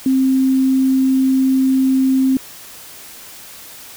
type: tone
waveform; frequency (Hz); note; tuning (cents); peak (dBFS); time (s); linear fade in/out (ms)
sine; 263.8; C4; +14; -11; 0.06-2.37; 2
effects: white hiss -37 dBFS RMS until 3.96 s